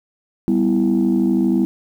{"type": "chord", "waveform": "sine", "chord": "E minor", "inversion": "first", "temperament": "equal with one note detuned", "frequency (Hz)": [196, 248.8, 329.6], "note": ["G3", "B3", "E4"], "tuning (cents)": [0, 13, 0], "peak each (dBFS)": -17, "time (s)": [0.48, 1.65], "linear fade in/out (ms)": 0, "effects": ["tanh soft clip ceiling -8 dBFS", "8-bit"]}